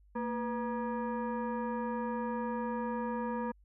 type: tone with frequency modulation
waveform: sine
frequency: 228.5 Hz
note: A#3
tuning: 34 cents flat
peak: -32 dBFS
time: 0.15-3.52 s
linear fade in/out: 10 ms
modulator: 721 Hz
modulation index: 1.2
effects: added 50 Hz sine -59 dBFS peak until 3.64 s